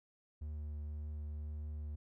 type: tone with vibrato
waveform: triangle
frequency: 75.1 Hz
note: D2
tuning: 39 cents sharp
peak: -38 dBFS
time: 0.41-1.96 s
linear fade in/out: 10 ms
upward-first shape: sine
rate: 1.9 Hz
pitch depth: 9 cents each way
effects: none

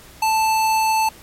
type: tone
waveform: square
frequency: 880 Hz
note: A5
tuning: in tune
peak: -16 dBFS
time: 0.22-1.09 s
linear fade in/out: 5 ms
effects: pink hiss -44 dBFS RMS until 1.22 s + MP3 64 kbps

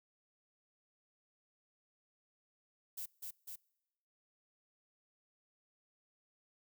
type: noise with echo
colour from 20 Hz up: violet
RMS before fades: -43 dBFS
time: 2.97-3.06 s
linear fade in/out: 10 ms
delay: 250 ms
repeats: 2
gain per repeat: -2 dB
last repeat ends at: 3.56 s
effects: noise-tail reverb RT60 1.0 s tail -26 dB re dry

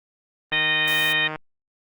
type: click train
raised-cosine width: 0.5 ms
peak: -16 dBFS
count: 131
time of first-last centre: 0.52-1.359 s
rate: 155 Hz
type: harmonic tone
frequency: 617 Hz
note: D#5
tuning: 15 cents flat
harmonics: 3 / 4 / 5 / 6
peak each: -22 / -24 / -26 / -28 dBFS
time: 0.52-1.28 s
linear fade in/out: 10 ms
type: noise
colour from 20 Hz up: blue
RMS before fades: -34 dBFS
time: 0.87-1.13 s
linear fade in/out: 10 ms
effects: Opus 32 kbps

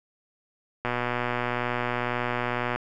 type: click train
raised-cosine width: 0.5 ms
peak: -12 dBFS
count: 234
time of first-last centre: 0.85-2.76 s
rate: 122 Hz
effects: none

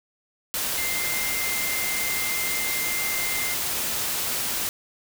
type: tone in noise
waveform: sine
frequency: 2092 Hz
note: C7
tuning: 1 cent flat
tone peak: -29 dBFS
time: 0.78-3.54 s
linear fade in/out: 0 ms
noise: white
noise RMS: -27 dBFS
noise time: 0.54-4.69 s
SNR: -5 dB
effects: none

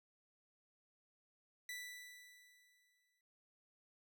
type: tone with exponential decay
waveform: sawtooth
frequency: 1975.5 Hz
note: B6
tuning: in tune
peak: -40 dBFS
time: 1.69-3.21 s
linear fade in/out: 2 ms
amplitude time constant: 330 ms
effects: none

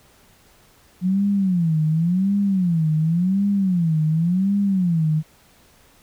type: tone with vibrato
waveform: sine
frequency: 176.8 Hz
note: F3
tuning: 22 cents sharp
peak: -16 dBFS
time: 1.01-5.23 s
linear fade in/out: 50 ms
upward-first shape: sine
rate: 0.91 Hz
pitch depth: 230 cents each way
effects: pink hiss -54 dBFS RMS until 6.02 s

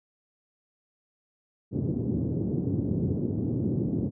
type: band-pass noise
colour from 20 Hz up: pink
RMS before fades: -28 dBFS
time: 1.71-4.11 s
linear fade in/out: 50 ms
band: 100 to 350 Hz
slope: 24 dB/octave
effects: none

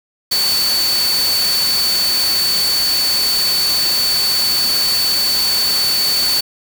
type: tone in noise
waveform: sine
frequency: 4484 Hz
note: C#8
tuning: 19 cents sharp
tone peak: -14 dBFS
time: 0.31-6.41 s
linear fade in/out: 10 ms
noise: white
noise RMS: -21 dBFS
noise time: 0.31-6.41 s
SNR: +4 dB
effects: none

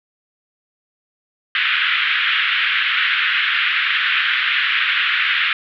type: band-pass noise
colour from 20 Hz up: pink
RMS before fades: -18 dBFS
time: 1.55-5.53 s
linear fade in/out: 2 ms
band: 1400 to 3400 Hz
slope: 48 dB/octave
effects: none

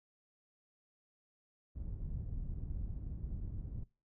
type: low-pass noise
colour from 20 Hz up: pink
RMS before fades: -41 dBFS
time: 1.75-3.84 s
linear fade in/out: 10 ms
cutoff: 130 Hz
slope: 12 dB/octave
effects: noise-tail reverb RT60 0.3 s tail -22 dB re dry

